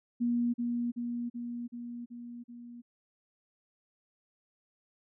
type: tone with echo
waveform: sine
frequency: 239 Hz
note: A#3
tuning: 43 cents sharp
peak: -26 dBFS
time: 0.2-0.54 s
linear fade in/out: 20 ms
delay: 380 ms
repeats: 6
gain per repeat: -3 dB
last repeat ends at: 2.82 s
effects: none